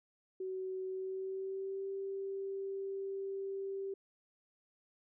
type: tone with pitch glide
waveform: sine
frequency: 375.8 to 390.4 Hz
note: F#4 to G4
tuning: +27 to -7 cents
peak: -37 dBFS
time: 0.4-3.94 s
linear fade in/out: 5 ms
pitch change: +66 cents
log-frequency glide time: 0.86-1.89 s
effects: none